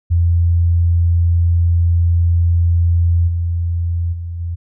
sine tone with level steps, 85.3 Hz, F2, 40 cents flat, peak -10 / -15 / -22 / -19 dBFS, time 0.1-4.56 s, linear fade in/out 20 ms, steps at 3.27 / 4.12 / 4.39 s, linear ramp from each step 20 ms, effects none

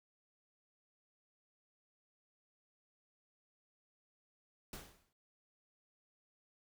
pink noise with exponential decay, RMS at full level -45 dBFS, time 4.73-5.13 s, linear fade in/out 2 ms, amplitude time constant 85 ms, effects none

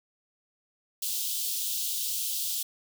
white high-pass noise, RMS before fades -31 dBFS, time 1.02-2.63 s, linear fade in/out 5 ms, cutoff 3000 Hz, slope 48 dB/octave, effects none

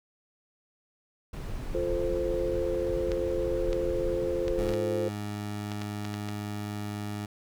brown noise, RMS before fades -35 dBFS, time 1.33-4.74 s, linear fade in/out 5 ms
sine chord, F major, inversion none, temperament equal, 349.2 / 440 / 523.3 Hz, F4 / A4 / C5, 0 / 0 / 0 cents, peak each -31 / -33 / -30 dBFS, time 1.74-5.09 s, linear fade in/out 10 ms
clicks, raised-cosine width 0.2 ms, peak -20 dBFS, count 10, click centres 3.118 / 3.73 / 4.481 / 4.691 / 4.738 / 5.718 / 5.818 / 6.051 / 6.141 / 6.288 s
20% pulse tone, 103.83 Hz, G#2, in tune, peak -28 dBFS, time 4.58-7.26 s, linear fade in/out 5 ms
effects none

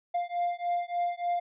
triangle beating tone pair, 698.5 / 701.9 Hz, F5 / F5, 0 / +9 cents, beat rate 3.4 Hz, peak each -29 dBFS, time 0.14-1.4 s, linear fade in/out 10 ms, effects resampled to 8000 Hz

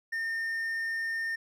triangle tone, 1818 Hz, A#6, 44 cents flat, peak -28 dBFS, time 0.12-1.36 s, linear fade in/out 10 ms, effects none

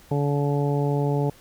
harmonic tone, 143.4 Hz, D3, 41 cents flat, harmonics 1 / 2 / 3 / 4 / 5 / 6, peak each -22 / -29 / -27 / -33 / -35 / -33 dBFS, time 0.11-1.3 s, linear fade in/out 5 ms, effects pink hiss -52 dBFS RMS until 1.4 s

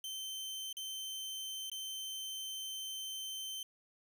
sawtooth tone with dropouts, 3096 Hz, G7, 22 cents flat, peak -37 dBFS, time 0.04-3.63 s, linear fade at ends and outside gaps 2 ms, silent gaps 0.728-0.768 / 1.699-1.716 s, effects none

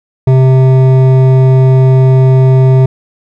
triangle tone with hard clipping, 130.81 Hz, C3, in tune, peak -5 dBFS, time 0.27-2.86 s, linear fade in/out 5 ms, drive 15 dB, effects none

